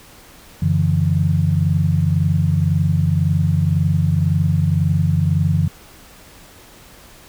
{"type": "tone cluster", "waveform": "sine", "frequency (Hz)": [92.9, 143.4, 165.3], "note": ["F#2", "D3", "E3"], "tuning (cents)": [7, -41, 5], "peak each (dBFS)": -18, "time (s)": [0.62, 5.68], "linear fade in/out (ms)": 5, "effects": ["pink hiss -44 dBFS RMS until 7.28 s"]}